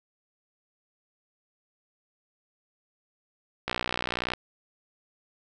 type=click train; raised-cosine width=0.3 ms; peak=-12 dBFS; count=41; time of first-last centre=3.68-4.336 s; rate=61 Hz; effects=none